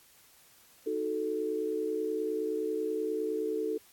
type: chord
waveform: sine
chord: D# diminished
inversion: none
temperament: equal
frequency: 311.1 / 370 / 440 Hz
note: D#4 / F#4 / A4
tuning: 0 / 0 / 0 cents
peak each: -36 / -37 / -31 dBFS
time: 0.86-3.78 s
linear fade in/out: 10 ms
effects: white hiss -60 dBFS RMS until 3.92 s + AAC 64 kbps